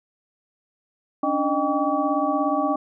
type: tone cluster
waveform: sine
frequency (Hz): 279.7 / 296.6 / 615 / 791 / 1139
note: C#4 / D4 / D#5 / G5 / C#6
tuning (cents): +16 / +17 / -20 / +15 / +47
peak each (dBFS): -26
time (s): 1.23-2.76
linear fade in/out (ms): 5
effects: none